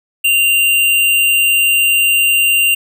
square tone with amplitude modulation, 2779 Hz, F7, 9 cents flat, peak -9 dBFS, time 0.24-2.75 s, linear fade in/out 10 ms, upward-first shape sine, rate 231 Hz, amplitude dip 25%, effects none

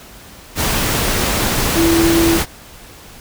sine tone in noise, 332.6 Hz, E4, 16 cents sharp, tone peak -11 dBFS, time 1.74-2.4 s, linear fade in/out 50 ms, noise pink, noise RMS -17 dBFS, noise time 0.55-2.46 s, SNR +3 dB, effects pink hiss -39 dBFS RMS until 3.2 s

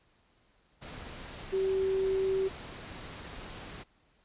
sine tone in noise, 383.1 Hz, G4, 40 cents flat, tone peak -26 dBFS, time 1.52-2.49 s, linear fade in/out 20 ms, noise pink, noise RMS -44 dBFS, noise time 0.81-3.84 s, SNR +15 dB, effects pink hiss -68 dBFS RMS until 4.24 s + resampled to 8000 Hz

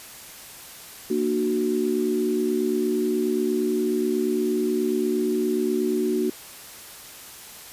sine chord, Bb augmented, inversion none, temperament equal with one note detuned, 233.1 / 300.9 / 370 Hz, Bb3 / D4 / F#4, 0 / +42 / 0 cents, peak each -26 / -27 / -23 dBFS, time 1.1-6.3 s, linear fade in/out 5 ms, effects white hiss -42 dBFS RMS until 7.72 s + resampled to 32000 Hz

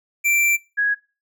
square / sine tone pair in turn, 2349 / 1661 Hz, D7 / G#6, 0 / 0 cents, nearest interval tritone, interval 600 cents, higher first, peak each -17 / -16 dBFS, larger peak second, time 0.24-0.57 / 0.77-0.95 s, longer first, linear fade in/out 20 ms, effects noise-tail reverb RT60 0.3 s tail -20 dB re dry

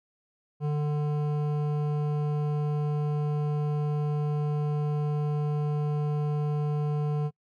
sine tone with hard clipping, 148.4 Hz, D3, 18 cents sharp, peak -27 dBFS, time 0.6-7.31 s, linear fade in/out 50 ms, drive 12 dB, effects noise-tail reverb RT60 0.1 s tail -26 dB re dry

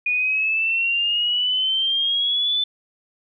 sine exponential sweep, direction up, 2451 to 3520 Hz, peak -18 dBFS, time 0.06-2.64 s, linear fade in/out 5 ms, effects none

